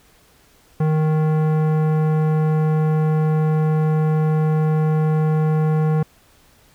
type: tone with tanh clipping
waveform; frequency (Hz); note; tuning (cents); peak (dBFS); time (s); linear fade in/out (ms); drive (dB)
sine; 155.56; D#3; 0; -17; 0.8-6.03; 5; 16
effects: pink hiss -54 dBFS RMS until 6.74 s